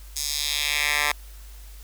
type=tone with high-pass filter sweep; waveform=10% pulse; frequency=146.83 Hz; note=D3; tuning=in tune; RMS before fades=-25 dBFS; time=0.16-1.12 s; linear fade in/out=2 ms; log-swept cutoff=6100 to 1400 Hz; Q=1.7; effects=added 50 Hz sine -40 dBFS peak until 1.83 s + white hiss -51 dBFS RMS until 1.83 s